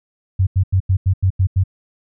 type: tone bursts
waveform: sine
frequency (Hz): 94.3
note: F#2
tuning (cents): +33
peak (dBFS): -11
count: 8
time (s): 0.39-1.638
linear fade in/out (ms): 10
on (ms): 79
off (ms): 88
effects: none